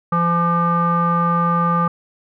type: tone with low-pass filter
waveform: square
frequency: 170.9 Hz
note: F3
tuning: 37 cents flat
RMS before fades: -17 dBFS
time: 0.12-1.88 s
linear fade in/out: 5 ms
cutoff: 1200 Hz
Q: 8.7
effects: none